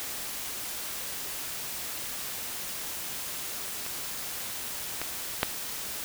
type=clicks; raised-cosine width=0.3 ms; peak=-21 / -15 / -6 dBFS; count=3; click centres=3.864 / 5.016 / 5.431 s; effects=white hiss -36 dBFS RMS until 6.04 s